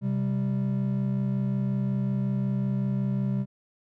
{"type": "tone pair together", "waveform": "triangle", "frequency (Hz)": [130.66, 196.1], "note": ["C3", "G3"], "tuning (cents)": [-2, 1], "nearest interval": "perfect fifth", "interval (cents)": 703, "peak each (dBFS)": -25, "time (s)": [0.01, 3.46], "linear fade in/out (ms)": 50, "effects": []}